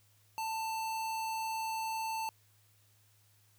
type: tone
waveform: square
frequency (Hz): 889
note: A5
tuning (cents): +18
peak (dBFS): -35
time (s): 0.38-2.29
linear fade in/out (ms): 0
effects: added 104 Hz sine -67 dBFS peak until 3.58 s + white hiss -69 dBFS RMS until 3.58 s